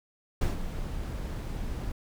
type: noise with ADSR envelope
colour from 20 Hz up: brown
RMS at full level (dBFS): -24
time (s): 0.41-1.92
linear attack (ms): 6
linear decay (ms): 140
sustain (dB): -10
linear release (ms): 4
effects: none